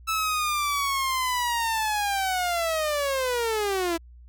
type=linear sweep; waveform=sawtooth; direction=down; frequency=1316 to 326.8 Hz; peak=-20 dBFS; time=0.07-3.98 s; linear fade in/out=20 ms; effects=added 60 Hz sine -45 dBFS peak until 4.28 s